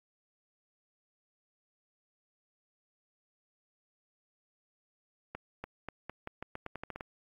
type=accelerating click train; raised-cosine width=0.5 ms; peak=-24 dBFS; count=13; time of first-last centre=5.35-7.008 s; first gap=290 ms; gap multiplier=0.85; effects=AAC 48 kbps